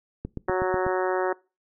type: click train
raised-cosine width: 3 ms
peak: -18 dBFS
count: 6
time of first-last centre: 0.25-0.866 s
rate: 8.12 Hz
type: harmonic tone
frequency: 185 Hz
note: F#3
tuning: in tune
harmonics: 2 / 3 / 4 / 5 / 6 / 7 / 8 / 9 / 10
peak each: -25 / -29 / -31 / -33 / -35 / -36 / -37 / -38 / -39 dBFS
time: 0.48-1.33 s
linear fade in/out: 5 ms
effects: noise-tail reverb RT60 0.3 s tail -23 dB re dry